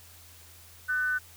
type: tone with amplitude modulation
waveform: sine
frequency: 1500 Hz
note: F#6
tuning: 23 cents sharp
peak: -23 dBFS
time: 0.88-1.19 s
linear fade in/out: 20 ms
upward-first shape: sine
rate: 280 Hz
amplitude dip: 45%
effects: added 85 Hz sine -55 dBFS peak until 1.36 s + white hiss -53 dBFS RMS until 1.36 s